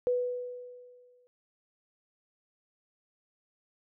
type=tone with exponential decay; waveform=sine; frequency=493.9 Hz; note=B4; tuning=in tune; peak=-23 dBFS; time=0.07-1.27 s; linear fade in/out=0 ms; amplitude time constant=260 ms; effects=none